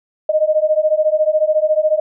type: beating tone pair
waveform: sine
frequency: 611 / 625 Hz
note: D#5 / D#5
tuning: -32 / +8 cents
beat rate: 14 Hz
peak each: -15 dBFS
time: 0.29-2 s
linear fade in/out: 5 ms
effects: none